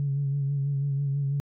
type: tone with vibrato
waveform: sine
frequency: 140 Hz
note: C#3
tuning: 18 cents sharp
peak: -23 dBFS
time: 0-1.4 s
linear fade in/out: 0 ms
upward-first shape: sine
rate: 6.1 Hz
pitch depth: 35 cents each way
effects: tanh soft clip ceiling -19 dBFS